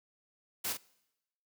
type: noise with echo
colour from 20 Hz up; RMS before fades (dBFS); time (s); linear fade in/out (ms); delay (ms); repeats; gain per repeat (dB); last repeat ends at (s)
white; -35; 0.64-0.73; 10; 44; 1; -6; 0.774
effects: noise-tail reverb RT60 0.9 s tail -23 dB re dry + high-pass 80 Hz 12 dB/octave